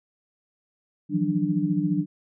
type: tone cluster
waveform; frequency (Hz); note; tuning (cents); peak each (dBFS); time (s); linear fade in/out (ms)
sine; 158.4 / 172.7 / 187.2 / 295.6; D#3 / F3 / F#3 / D4; +31 / -19 / +20 / +11; -29 / -27 / -27 / -25; 1.09-2.06; 50
effects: none